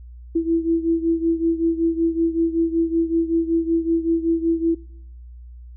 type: beating tone pair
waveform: sine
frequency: 329.6 / 334.9 Hz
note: E4 / E4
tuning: 0 / +27 cents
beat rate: 5.3 Hz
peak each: -19 / -22 dBFS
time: 0.35-4.75 s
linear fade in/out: 10 ms
effects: noise-tail reverb RT60 0.8 s tail -25 dB re dry + added 60 Hz sine -37 dBFS peak until 5.76 s